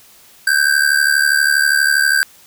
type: ring-modulated tone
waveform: square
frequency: 1568 Hz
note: G6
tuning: in tune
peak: -9 dBFS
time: 0.47-2.23 s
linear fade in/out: 0 ms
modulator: 36.2 Hz
effects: white hiss -46 dBFS RMS until 2.46 s